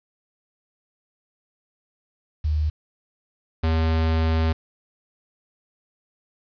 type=tone pair in turn; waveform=sine / square; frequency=76.3 / 80.62 Hz; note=D#2 / E2; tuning=-33 / -38 cents; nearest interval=minor second; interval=95 cents; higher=second; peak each=-19 dBFS; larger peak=neither; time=2.44-2.7 / 3.63-4.53 s; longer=second; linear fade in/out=10 ms; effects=resampled to 11025 Hz + 8-bit